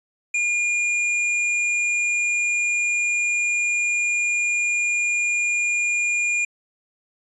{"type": "tone", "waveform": "square", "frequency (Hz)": 2420, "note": "D#7", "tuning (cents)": -49, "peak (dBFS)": -20, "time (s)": [0.34, 6.45], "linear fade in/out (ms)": 5, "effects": ["resampled to 24000 Hz"]}